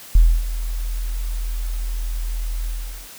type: tone with ADSR envelope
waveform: sine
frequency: 41.1 Hz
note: E1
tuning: 4 cents flat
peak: -6 dBFS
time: 0.15-3.09 s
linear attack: 4 ms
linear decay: 270 ms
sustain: -15 dB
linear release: 420 ms
effects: white hiss -40 dBFS RMS until 3.18 s